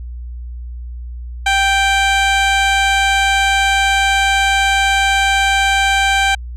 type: tone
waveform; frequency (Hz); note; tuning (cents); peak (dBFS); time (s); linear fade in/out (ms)
15% pulse; 784; G5; 0; -5; 1.46-6.35; 5
effects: added 60 Hz sine -25 dBFS peak until 6.56 s + low-pass 7000 Hz 12 dB/octave